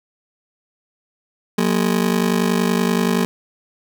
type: ring-modulated tone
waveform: 30% pulse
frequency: 207.7 Hz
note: G#3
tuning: in tune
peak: -10 dBFS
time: 1.58-3.25 s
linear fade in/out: 0 ms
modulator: 25.3 Hz
effects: none